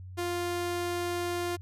sawtooth tone, 350 Hz, F4, 4 cents sharp, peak -26 dBFS, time 0.17-1.57 s, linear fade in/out 20 ms, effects added 92 Hz sine -41 dBFS peak until 1.61 s + resampled to 32000 Hz

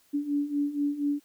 sine beating tone pair, 285.6 / 289.8 Hz, D4 / D4, -48 / -23 cents, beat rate 4.2 Hz, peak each -31 / -27 dBFS, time 0.13-1.2 s, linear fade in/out 20 ms, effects white hiss -64 dBFS RMS until 1.24 s

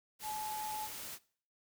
sine tone in noise, 857 Hz, A5, 46 cents flat, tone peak -38 dBFS, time 0.22-0.89 s, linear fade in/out 50 ms, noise white, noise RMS -45 dBFS, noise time 0.19-1.19 s, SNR +4 dB, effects noise-tail reverb RT60 0.5 s tail -21 dB re dry

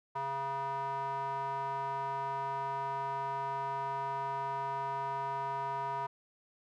square tone with band-pass filter, 137.2 Hz, C#3, 17 cents flat, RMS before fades -36 dBFS, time 0.15-6.07 s, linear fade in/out 10 ms, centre 970 Hz, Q 4.8, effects none

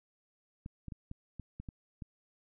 clicks, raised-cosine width 5 ms, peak -30 dBFS, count 8, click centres 0.661 / 0.883 / 0.922 / 1.114 / 1.397 / 1.6 / 1.688 / 2.022 s, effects none

